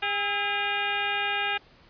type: harmonic tone with a mistuned harmonic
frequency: 405.7 Hz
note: G#4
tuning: 41 cents flat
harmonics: 1 / 2 / 3 / 4 / 5 / 6 / 7 / 8 / 9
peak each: -39 / -31 / -37 / -31 / -37 / -31 / -33 / -41 / -40 dBFS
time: 0.02-1.58 s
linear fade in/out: 10 ms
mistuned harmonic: 3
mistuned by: +110 cents
effects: pink hiss -56 dBFS RMS until 1.89 s + resampled to 11025 Hz